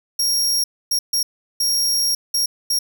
sawtooth tone bursts at uneven times, 5588 Hz, F8, in tune, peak -14 dBFS, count 6, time 0.19-0.64 / 0.91-0.99 / 1.13-1.23 / 1.6-2.15 / 2.34-2.46 / 2.7-2.79 s, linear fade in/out 5 ms, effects none

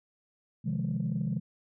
sine chord, F minor seventh, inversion second, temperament equal, 130.81 / 155.56 / 174.61 / 207.7 Hz, C3 / Eb3 / F3 / Ab3, 0 / 0 / 0 / 0 cents, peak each -33 dBFS, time 0.64-1.4 s, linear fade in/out 20 ms, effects tanh soft clip ceiling -22 dBFS

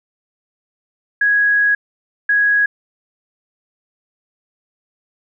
sine tone bursts at uneven times, 1661.2 Hz, G#6, in tune, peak -11 dBFS, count 2, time 1.21-1.75 / 2.29-2.66 s, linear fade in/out 5 ms, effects none

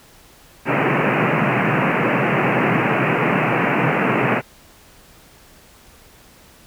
pink band-pass noise, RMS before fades -18 dBFS, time 0.65-4.42 s, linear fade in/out 50 ms, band 120 to 2700 Hz, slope 96 dB/octave, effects pink hiss -48 dBFS RMS until 6.66 s

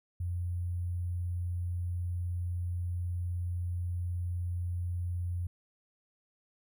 sine tone with sample-and-hold, 88.1 Hz, F2, 16 cents sharp, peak -31 dBFS, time 0.2-5.47 s, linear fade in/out 5 ms, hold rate 11025 Hz, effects none

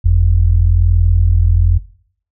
sine tone pair together, 46.25 / 87.31 Hz, F#1 / F2, 0 / 0 cents, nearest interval major seventh, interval 1100 cents, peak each -10 dBFS, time 0.04-1.79 s, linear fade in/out 20 ms, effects noise-tail reverb RT60 0.6 s tail -20 dB re dry

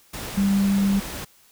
sine tone in noise, 197.6 Hz, G3, 14 cents sharp, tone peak -17 dBFS, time 0.37-1 s, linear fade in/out 10 ms, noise pink, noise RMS -33 dBFS, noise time 0.13-1.25 s, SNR +13 dB, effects white hiss -56 dBFS RMS until 1.51 s

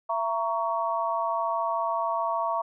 sine chord, A# diminished, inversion second, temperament just, 671.3 / 932.3 / 1118.8 Hz, E5 / A#5 / C#6, +31 / 0 / +16 cents, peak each -29 dBFS, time 0.09-2.62 s, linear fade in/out 10 ms, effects none

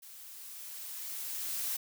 blue noise with level ramp, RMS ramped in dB -51 to -34 dBFS, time 0.02-1.77 s, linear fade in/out 10 ms, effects none

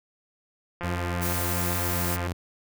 click train, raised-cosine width 0.5 ms, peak -19 dBFS, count 255, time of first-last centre 0.81-2.27 s, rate 174 Hz
sawtooth tone with pitch glide, 89 to 88.23 Hz, F2 to F2, +33 to +18 cents, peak -24 dBFS, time 0.83-2.33 s, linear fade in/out 10 ms, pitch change -15 cents, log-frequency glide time 0.94-1.06 s
blue noise, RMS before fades -31 dBFS, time 1.21-2.17 s, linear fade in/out 20 ms
effects none

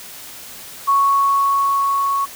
sine tone with level ramp, 1108.7 Hz, C#6, in tune, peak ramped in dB -11 to -16 dBFS, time 0.87-2.26 s, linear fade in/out 20 ms, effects white hiss -36 dBFS RMS until 2.35 s

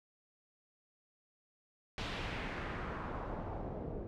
pink noise with low-pass filter sweep, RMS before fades -41 dBFS, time 1.98-4.07 s, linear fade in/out 0 ms, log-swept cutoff 3800 to 450 Hz, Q 1.4, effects none

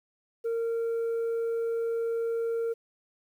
sine tone, 460.3 Hz, A#4, 22 cents flat, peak -24 dBFS, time 0.44-2.74 s, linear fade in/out 20 ms, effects tanh soft clip ceiling -26 dBFS + 10-bit

